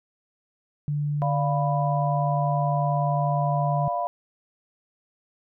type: tone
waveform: sine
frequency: 146.83 Hz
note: D3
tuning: in tune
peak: -23 dBFS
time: 0.88-3.88 s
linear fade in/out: 0 ms
type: chord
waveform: sine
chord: B diminished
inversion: first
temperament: equal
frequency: 587.3 / 698.5 / 987.8 Hz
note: D5 / F5 / B5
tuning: 0 / 0 / 0 cents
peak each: -31 / -26 / -29 dBFS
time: 1.22-4.07 s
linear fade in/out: 0 ms
effects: none